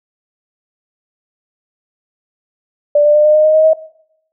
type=tone with pitch steps; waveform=sine; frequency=587.3 / 593.8 / 600.3 / 607 / 613.7 / 620.4 / 627.3 / 634.2 Hz; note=D5 / D5 / D5 / D#5 / D#5 / D#5 / D#5 / D#5; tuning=0 / +19 / +38 / -43 / -24 / -5 / +14 / +33 cents; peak=-6 dBFS; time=2.95-3.734 s; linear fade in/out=5 ms; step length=98 ms; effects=noise-tail reverb RT60 0.7 s tail -18 dB re dry